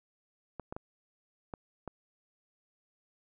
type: clicks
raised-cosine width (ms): 1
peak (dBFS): -25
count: 5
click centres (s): 0.597 / 0.725 / 0.765 / 1.538 / 1.877
effects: none